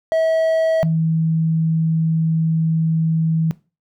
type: tone pair in turn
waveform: triangle / sine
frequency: 646 / 161.5 Hz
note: E5 / E3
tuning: -35 / -35 cents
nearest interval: 2 octaves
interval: 2400 cents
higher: first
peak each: -12 / -15 dBFS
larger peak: first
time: 0.12-0.83 / 0.83-3.51 s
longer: second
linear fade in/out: 0 ms
effects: noise-tail reverb RT60 0.3 s tail -19 dB re dry